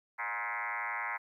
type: tone with frequency modulation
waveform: sine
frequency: 1501 Hz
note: F#6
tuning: 24 cents sharp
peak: -33 dBFS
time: 0.18-1.18 s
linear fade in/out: 20 ms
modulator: 111 Hz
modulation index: 6.2
effects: 12-bit